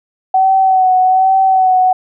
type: tone with vibrato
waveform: sine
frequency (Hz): 754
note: F#5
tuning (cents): +32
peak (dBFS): -7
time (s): 0.34-1.93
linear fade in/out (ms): 5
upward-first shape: sine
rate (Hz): 1.2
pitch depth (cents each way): 31
effects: none